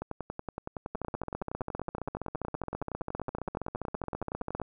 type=two click trains; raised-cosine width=1 ms; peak=-20 / -21 dBFS; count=56 / 50; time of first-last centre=0.95-4.617 / 0.02-4.599 s; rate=15 / 10.7 Hz; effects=none